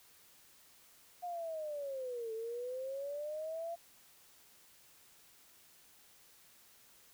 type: linear two-way sweep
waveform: sine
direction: down then up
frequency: 719 to 440 to 684 Hz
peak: -38 dBFS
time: 1.22-3.76 s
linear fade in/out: 20 ms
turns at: 2.33 s
effects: white hiss -63 dBFS RMS until 7.13 s